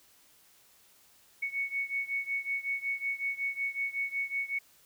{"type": "beating tone pair", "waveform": "sine", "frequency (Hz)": [2217, 2222.4], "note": ["C#7", "C#7"], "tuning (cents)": [0, 4], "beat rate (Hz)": 5.4, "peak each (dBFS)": [-33, -35], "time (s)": [1.42, 4.59], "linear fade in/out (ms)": 10, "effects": ["white hiss -62 dBFS RMS until 4.85 s"]}